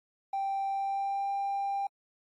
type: tone with pitch glide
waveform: triangle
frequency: 784 to 794 Hz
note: G5 to G5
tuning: 0 to +22 cents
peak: -26 dBFS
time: 0.33-1.87 s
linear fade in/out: 5 ms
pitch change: +22 cents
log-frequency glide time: 0.69-1.3 s
effects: tanh soft clip ceiling -25 dBFS + AAC 64 kbps